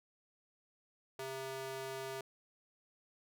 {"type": "tone with high-pass filter", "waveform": "square", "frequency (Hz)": 133.3, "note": "C3", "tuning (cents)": 33, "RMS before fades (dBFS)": -43, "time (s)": [1.19, 2.21], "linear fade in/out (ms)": 2, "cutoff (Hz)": 420, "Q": 1.1, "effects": []}